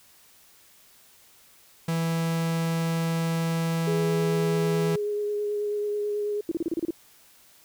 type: tone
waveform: 45% pulse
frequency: 164.81 Hz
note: E3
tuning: in tune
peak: -24 dBFS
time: 1.88-4.96 s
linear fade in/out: 5 ms
type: tone with vibrato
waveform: sine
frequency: 415.3 Hz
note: G#4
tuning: in tune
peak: -25 dBFS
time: 3.87-6.41 s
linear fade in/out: 5 ms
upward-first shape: sine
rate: 9.2 Hz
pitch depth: 13 cents each way
type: tone bursts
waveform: sine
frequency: 332 Hz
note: E4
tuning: 12 cents sharp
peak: -23 dBFS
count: 8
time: 6.49-6.907 s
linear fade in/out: 2 ms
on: 25 ms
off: 31 ms
effects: white hiss -56 dBFS RMS until 7.64 s